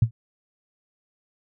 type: tone with exponential decay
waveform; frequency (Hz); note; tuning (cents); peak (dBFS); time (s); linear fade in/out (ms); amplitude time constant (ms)
sine; 114.2; A#2; -35; -10; 0.02-0.11; 5; 19
effects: none